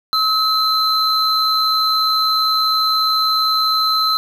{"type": "tone pair together", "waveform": "triangle", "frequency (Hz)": [1286, 4083], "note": ["E6", "C8"], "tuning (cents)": [-43, -43], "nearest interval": "octave + minor sixth", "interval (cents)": 2000, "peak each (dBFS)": -15, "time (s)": [0.13, 4.17], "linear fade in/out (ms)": 0, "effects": []}